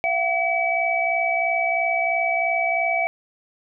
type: tone cluster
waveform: sine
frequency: 679 / 742 / 2287 Hz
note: F5 / F#5 / D7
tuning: -49 / +5 / -47 cents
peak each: -23 / -26 / -22 dBFS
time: 0.04-3.07 s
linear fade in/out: 0 ms
effects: none